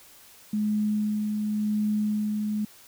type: tone with tremolo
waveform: sine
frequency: 211.2 Hz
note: G#3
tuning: 29 cents sharp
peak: -22 dBFS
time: 0.53-2.65 s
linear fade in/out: 5 ms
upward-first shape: sine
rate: 0.92 Hz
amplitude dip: 30%
effects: white hiss -52 dBFS RMS until 2.87 s